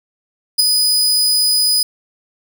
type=tone with ADSR envelope; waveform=sawtooth; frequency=4978 Hz; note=D#8; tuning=in tune; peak=-4 dBFS; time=0.58-1.83 s; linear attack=16 ms; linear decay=14 ms; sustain=-5 dB; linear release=4 ms; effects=none